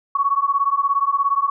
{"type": "beating tone pair", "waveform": "sine", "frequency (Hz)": [1108.7, 1125.7], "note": ["C#6", "C#6"], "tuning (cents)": [0, 26], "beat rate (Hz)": 17, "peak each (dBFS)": -19, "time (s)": [0.15, 1.5], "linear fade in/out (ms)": 5, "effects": []}